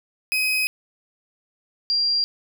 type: tone pair in turn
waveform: 35% pulse / sine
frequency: 2522 / 4761 Hz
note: D#7 / D8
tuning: +23 / +23 cents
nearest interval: major seventh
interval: 1100 cents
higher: second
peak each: -18 dBFS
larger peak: neither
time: 0.32-0.67 / 1.9-2.24 s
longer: first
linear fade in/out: 0 ms
effects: none